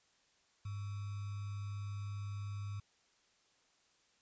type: tone with sample-and-hold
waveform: sine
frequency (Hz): 101.4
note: G#2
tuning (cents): -41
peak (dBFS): -39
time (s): 0.65-2.8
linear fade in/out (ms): 5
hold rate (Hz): 1225
effects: white hiss -72 dBFS RMS until 4.21 s + resampled to 16000 Hz